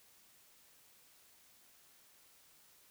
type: silence
effects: white hiss -65 dBFS RMS until 2.9 s

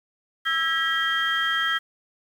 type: tone cluster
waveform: sine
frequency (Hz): 1321 / 1628 / 1923 / 3198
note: E6 / G#6 / B6 / G7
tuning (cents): +3 / -35 / -47 / +34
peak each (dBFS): -26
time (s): 0.45-1.79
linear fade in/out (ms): 20
effects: tanh soft clip ceiling -13 dBFS + 8-bit

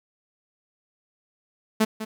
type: tone with echo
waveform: sawtooth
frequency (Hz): 218.3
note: A3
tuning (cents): -13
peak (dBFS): -13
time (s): 1.8-1.85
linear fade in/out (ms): 10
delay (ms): 200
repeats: 1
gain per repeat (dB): -12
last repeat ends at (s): 2.05
effects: 9-bit

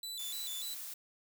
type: tone with vibrato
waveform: sawtooth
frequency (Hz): 3729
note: A#7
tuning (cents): 0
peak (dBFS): -37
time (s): 0.03-0.74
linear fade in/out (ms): 2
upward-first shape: square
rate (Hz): 3.4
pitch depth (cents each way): 110
type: noise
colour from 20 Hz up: blue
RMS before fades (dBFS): -44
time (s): 0.19-0.94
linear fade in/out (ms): 5
effects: none

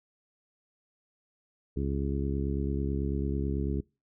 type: harmonic tone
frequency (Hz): 69.1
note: C#2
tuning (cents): -5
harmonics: 1 / 2 / 3 / 4 / 5 / 6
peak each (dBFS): -31 / -34 / -36 / -37 / -38 / -39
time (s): 1.76-3.81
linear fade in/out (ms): 10
effects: noise-tail reverb RT60 0.3 s tail -25 dB re dry

